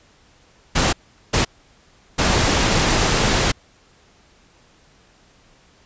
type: noise bursts at uneven times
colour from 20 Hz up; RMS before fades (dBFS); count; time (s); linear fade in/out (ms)
pink; -17; 3; 0.75-0.93 / 1.33-1.45 / 2.18-3.52; 10
effects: pink hiss -54 dBFS RMS until 5.85 s + resampled to 16000 Hz